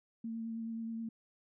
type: tone with vibrato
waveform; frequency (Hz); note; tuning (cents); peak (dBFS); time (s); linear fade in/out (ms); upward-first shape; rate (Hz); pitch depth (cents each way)
sine; 226.8; A#3; -47; -37; 0.24-1.09; 5; triangle; 9.4; 19
effects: none